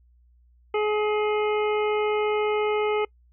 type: harmonic tone with a mistuned harmonic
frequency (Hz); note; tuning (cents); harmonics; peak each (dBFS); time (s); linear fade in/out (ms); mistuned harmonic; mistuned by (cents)
422.8; G#4; +31; 1 / 2 / 3 / 5 / 6 / 7; -22 / -30 / -32 / -34 / -39 / -40; 0.74-3.05; 5; 6; -33
effects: noise-tail reverb RT60 0.1 s tail -26 dB re dry + added 60 Hz sine -55 dBFS peak until 3.32 s